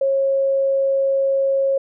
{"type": "tone", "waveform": "sine", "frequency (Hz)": 544, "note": "C#5", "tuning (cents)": -33, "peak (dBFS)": -15, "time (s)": [0.01, 1.78], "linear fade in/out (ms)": 5, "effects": []}